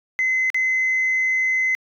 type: tone with dropouts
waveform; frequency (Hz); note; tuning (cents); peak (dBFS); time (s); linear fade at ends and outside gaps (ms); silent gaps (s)
sine; 2047; C7; -38; -16; 0.19-1.75; 0; 0.501-0.545
effects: tanh soft clip ceiling -14 dBFS